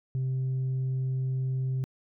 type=tone; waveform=sine; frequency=130.6 Hz; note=C3; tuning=3 cents flat; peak=-24 dBFS; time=0.15-1.84 s; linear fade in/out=0 ms; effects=tanh soft clip ceiling -25 dBFS

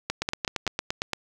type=two click trains; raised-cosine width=0.2 ms; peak=-9 / -9 dBFS; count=9 / 4; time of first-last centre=0.22-1.133 / 0.1-0.667 s; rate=8.76 / 5.29 Hz; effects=7-bit

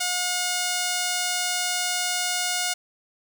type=tone; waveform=5% pulse; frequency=720 Hz; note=F#5; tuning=47 cents flat; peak=-12 dBFS; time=0-2.74 s; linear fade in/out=10 ms; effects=none

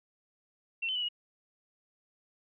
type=tone with pitch steps; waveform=sine; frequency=2710 / 3056 / 2957 / 2891 Hz; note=E7 / G7 / F#7 / F#7; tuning=+47 / -45 / -2 / -41 cents; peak=-30 dBFS; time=0.82-1.088 s; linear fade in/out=10 ms; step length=67 ms; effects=none

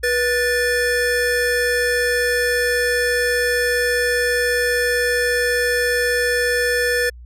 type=tone pair together; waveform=square; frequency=487.3 / 1761.8 Hz; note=B4 / A6; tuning=-23 / +2 cents; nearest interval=octave + minor seventh; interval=2225 cents; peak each=-20 dBFS; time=0.03-7.1 s; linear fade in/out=10 ms; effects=added 60 Hz sine -36 dBFS peak until 7.25 s + resampled to 32000 Hz

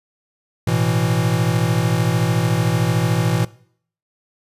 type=chord; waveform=square; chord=A suspended second; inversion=none; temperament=equal; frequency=110 / 123.47 / 164.81 Hz; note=A2 / B2 / E3; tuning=0 / 0 / 0 cents; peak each=-21 dBFS; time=0.67-3.45 s; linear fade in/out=5 ms; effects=noise-tail reverb RT60 0.6 s tail -21 dB re dry + resampled to 32000 Hz

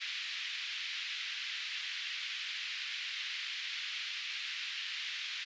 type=band-pass noise; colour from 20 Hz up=white; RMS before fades=-40 dBFS; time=0-5.45 s; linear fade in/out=20 ms; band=1900 to 3800 Hz; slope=24 dB/octave; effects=resampled to 16000 Hz

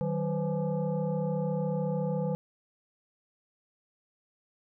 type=tone with frequency modulation; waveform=sine; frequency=155.56 Hz; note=D#3; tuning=in tune; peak=-27 dBFS; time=0.01-2.35 s; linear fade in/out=0 ms; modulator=345 Hz; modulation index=1.3; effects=none

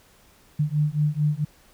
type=beating tone pair; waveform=sine; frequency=147.6 / 152.1 Hz; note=D3 / D#3; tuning=+9 / -39 cents; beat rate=4.5 Hz; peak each=-23 dBFS; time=0.59-1.45 s; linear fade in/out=10 ms; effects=pink hiss -56 dBFS RMS until 1.73 s

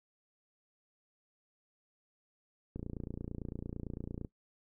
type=click train; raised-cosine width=3 ms; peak=-27 dBFS; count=44; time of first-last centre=2.76-4.248 s; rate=28.9 Hz; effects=noise-tail reverb RT60 0.1 s tail -19 dB re dry

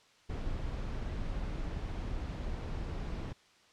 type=noise; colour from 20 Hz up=brown; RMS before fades=-37 dBFS; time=0.29-3.33 s; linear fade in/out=10 ms; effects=white hiss -63 dBFS RMS until 3.72 s + low-pass 5000 Hz 12 dB/octave

